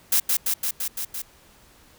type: noise with echo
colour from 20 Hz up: blue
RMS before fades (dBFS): -19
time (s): 0.12-0.2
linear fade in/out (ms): 5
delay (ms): 170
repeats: 6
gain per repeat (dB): -2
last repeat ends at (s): 1.22
effects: pink hiss -54 dBFS RMS until 1.98 s